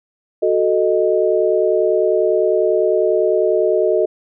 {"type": "chord", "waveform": "sine", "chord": "D# diminished", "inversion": "first", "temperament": "equal", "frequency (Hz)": [370, 440, 622.3], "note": ["F#4", "A4", "D#5"], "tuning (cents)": [0, 0, 0], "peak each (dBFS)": -17, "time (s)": [0.42, 4.06], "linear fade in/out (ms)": 10, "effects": []}